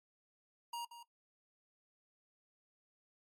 square tone with echo, 944 Hz, A#5, 22 cents sharp, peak -40 dBFS, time 0.73-0.85 s, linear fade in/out 5 ms, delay 180 ms, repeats 1, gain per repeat -11 dB, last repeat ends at 1.03 s, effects noise-tail reverb RT60 0.1 s tail -17 dB re dry + MP3 64 kbps

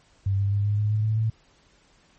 sine tone with pitch steps, 97.9 / 99.67 / 101.47 / 103.3 / 105.17 / 107.07 / 109 / 110.97 Hz, G2 / G2 / G#2 / G#2 / G#2 / A2 / A2 / A2, -2 / +29 / -40 / -9 / +22 / -47 / -16 / +15 cents, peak -20 dBFS, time 0.26-1.3 s, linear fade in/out 5 ms, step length 130 ms, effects pink hiss -60 dBFS RMS until 2.18 s + MP3 32 kbps

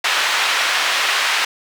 white band-pass noise, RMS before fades -18 dBFS, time 0.04-1.45 s, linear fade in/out 5 ms, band 970 to 2900 Hz, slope 12 dB/octave, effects none

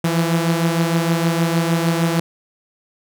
sawtooth beating tone pair, 165.5 / 172 Hz, E3 / F3, +7 / -26 cents, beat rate 6.5 Hz, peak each -13 / -18 dBFS, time 0.04-2.2 s, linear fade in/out 5 ms, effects none

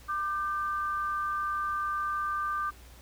sine tone pair together, 1192 / 1549.9 Hz, D6 / G6, +25 / -20 cents, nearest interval perfect fourth, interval 455 cents, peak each -29 / -36 dBFS, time 0.08-2.71 s, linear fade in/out 20 ms, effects added 60 Hz sine -51 dBFS peak until 3.01 s + pink hiss -55 dBFS RMS until 3.01 s

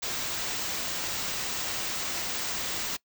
white band-stop noise, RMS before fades -32 dBFS, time 0.02-2.97 s, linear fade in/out 10 ms, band 8000 to 16000 Hz, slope 48 dB/octave, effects noise-tail reverb RT60 0.1 s tail -22 dB re dry

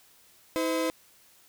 35% pulse tone pair together, 321.3 / 510 Hz, E4 / C5, -44 / -44 cents, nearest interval minor sixth, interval 800 cents, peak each -27 dBFS, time 0.56-0.9 s, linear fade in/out 0 ms, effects white hiss -59 dBFS RMS until 1.48 s

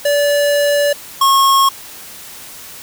square tone pair in turn, 578 / 1088.8 Hz, D5 / C#6, -28 / -31 cents, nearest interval major seventh, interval 1097 cents, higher second, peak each -12 / -9 dBFS, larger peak second, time 0.05-0.93 / 1.21-1.69 s, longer first, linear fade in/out 5 ms, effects white hiss -34 dBFS RMS until 2.82 s

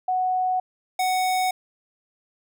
sine / square tone pair in turn, 740 / 742.6 Hz, F#5 / F#5, 0 / +6 cents, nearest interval unison, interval 6 cents, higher second, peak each -20 / -21 dBFS, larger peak first, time 0.08-0.6 / 0.99-1.51 s, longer neither, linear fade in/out 5 ms, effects none

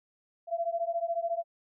sine beating tone pair, 671 / 685 Hz, E5 / F5, +31 / -34 cents, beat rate 14 Hz, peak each -31 / -32 dBFS, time 0.47-1.44 s, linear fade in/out 50 ms, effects none

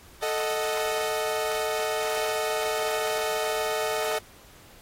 sawtooth chord, D# diminished, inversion second, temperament equal, 440 / 622.3 / 740 Hz, A4 / D#5 / F#5, 0 / 0 / 0 cents, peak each -25 / -25 / -30 dBFS, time 0.22-4.19 s, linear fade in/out 10 ms, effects pink hiss -52 dBFS RMS until 4.81 s + AAC 48 kbps

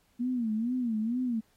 sine tone with vibrato, 234.1 Hz, A#3, 8 cents sharp, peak -27 dBFS, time 0.19-1.41 s, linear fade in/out 20 ms, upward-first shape sine, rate 2.2 Hz, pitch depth 150 cents each way, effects pink hiss -69 dBFS RMS until 1.56 s + AAC 48 kbps

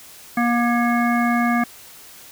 harmonic tone with a mistuned harmonic, 238.1 Hz, A#3, 37 cents sharp, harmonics 1 / 3 / 5 / 7 / 9, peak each -18 / -23 / -25 / -26 / -28 dBFS, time 0.37-1.64 s, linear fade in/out 5 ms, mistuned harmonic 9, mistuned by +25 cents, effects white hiss -43 dBFS RMS until 2.31 s

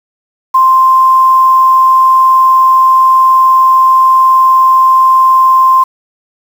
sine tone with quantisation, 1046.5 Hz, C6, in tune, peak -3 dBFS, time 0.54-5.84 s, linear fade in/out 10 ms, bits 5, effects none

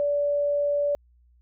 sine tone, 578 Hz, D5, 28 cents flat, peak -21 dBFS, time 0-0.95 s, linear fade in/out 0 ms, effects added 60 Hz sine -56 dBFS peak until 1.41 s

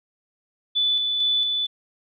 sine tone with tremolo, 3483 Hz, A7, 18 cents flat, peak -18 dBFS, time 0.75-1.67 s, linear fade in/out 20 ms, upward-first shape square, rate 2.2 Hz, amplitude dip 30%, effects none

